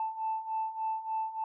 sine beating tone pair, 880 / 883.4 Hz, A5 / A5, 0 / +7 cents, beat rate 3.4 Hz, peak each -36 / -32 dBFS, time 0-1.44 s, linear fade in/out 2 ms, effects tanh soft clip ceiling -24 dBFS

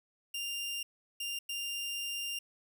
sawtooth tone bursts at uneven times, 2795 Hz, F7, 1 cent sharp, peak -32 dBFS, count 3, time 0.34-0.83 / 1.2-1.39 / 1.49-2.39 s, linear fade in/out 5 ms, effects none

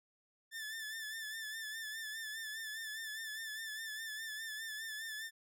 sawtooth tone with vibrato, 1760 Hz, A6, in tune, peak -38 dBFS, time 0.51-5.31 s, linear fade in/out 50 ms, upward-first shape sine, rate 4.9 Hz, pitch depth 49 cents each way, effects none

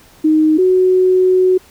sine tone pair in turn, 311.1 / 370 Hz, D#4 / F#4, 0 / 0 cents, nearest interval minor third, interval 300 cents, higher second, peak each -8 dBFS, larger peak neither, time 0.24-0.58 / 0.58-1.58 s, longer second, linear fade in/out 10 ms, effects pink hiss -46 dBFS RMS until 1.7 s

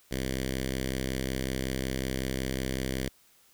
5% pulse tone with notch filter, 65.41 Hz, C2, in tune, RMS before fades -32 dBFS, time 0.11-3.09 s, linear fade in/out 5 ms, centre 840 Hz, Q 0.67, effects white hiss -62 dBFS RMS until 3.53 s

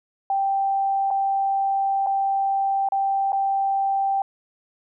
sine tone with dropouts, 784 Hz, G5, in tune, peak -19 dBFS, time 0.3-4.22 s, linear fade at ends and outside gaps 2 ms, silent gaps 1.105-1.11 / 2.064-2.069 / 2.888-2.921 / 3.321-3.329 s, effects none

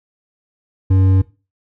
triangle tone with hard clipping, 94.9 Hz, F#2, 44 cents sharp, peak -11 dBFS, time 0.9-1.22 s, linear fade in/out 10 ms, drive 11 dB, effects noise-tail reverb RT60 0.3 s tail -19 dB re dry

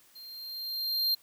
square tone with level ramp, 4186 Hz, C8, in tune, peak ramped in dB -46 to -24 dBFS, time 0.15-1.15 s, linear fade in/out 10 ms, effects white hiss -61 dBFS RMS until 1.22 s

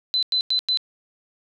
sine tone bursts, 4030 Hz, B7, 34 cents sharp, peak -18 dBFS, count 4, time 0.14-0.773 s, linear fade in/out 0 ms, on 87 ms, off 95 ms, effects none

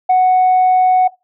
sine tone, 740 Hz, F#5, in tune, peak -6 dBFS, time 0.09-1.08 s, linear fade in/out 10 ms, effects noise-tail reverb RT60 0.2 s tail -19 dB re dry + tanh soft clip ceiling -6 dBFS

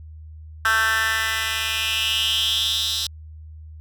10% pulse tone with high-pass filter sweep, 221.9 Hz, A3, 15 cents sharp, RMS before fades -22 dBFS, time 0.65-3.07 s, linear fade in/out 2 ms, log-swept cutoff 1500 to 4200 Hz, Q 5.3, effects added 78 Hz sine -37 dBFS peak until 3.8 s

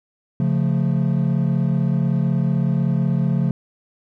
triangle chord, Db augmented, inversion none, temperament equal, 138.59 / 174.61 / 220 Hz, Db3 / F3 / A3, 0 / 0 / 0 cents, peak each -17 / -18 / -22 dBFS, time 0.4-3.51 s, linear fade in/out 2 ms, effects tanh soft clip ceiling -7 dBFS

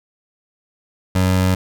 25% pulse tone, 93.1 Hz, F#2, 11 cents sharp, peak -10 dBFS, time 1.15-1.55 s, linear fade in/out 5 ms, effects none

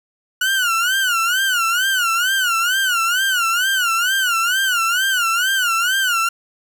30% pulse tone with vibrato, 1455 Hz, F#6, 29 cents flat, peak -13 dBFS, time 0.41-6.29 s, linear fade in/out 5 ms, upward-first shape sine, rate 2.2 Hz, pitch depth 150 cents each way, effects none

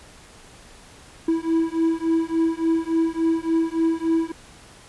triangle beating tone pair, 325.7 / 329.2 Hz, E4 / E4, -21 / -2 cents, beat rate 3.5 Hz, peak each -20 dBFS, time 1.28-4.32 s, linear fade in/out 5 ms, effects pink hiss -47 dBFS RMS until 4.88 s + resampled to 24000 Hz

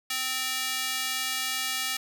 square tone with high-pass filter, 259.4 Hz, C4, 15 cents flat, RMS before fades -30 dBFS, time 0.1-1.97 s, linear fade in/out 5 ms, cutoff 2300 Hz, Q 0.8, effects none

